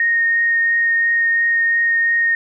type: tone with vibrato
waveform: sine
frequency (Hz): 1853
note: A#6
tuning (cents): -11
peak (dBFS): -13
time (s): 0-2.35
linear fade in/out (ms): 2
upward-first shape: triangle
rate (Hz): 2.9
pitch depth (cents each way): 9
effects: none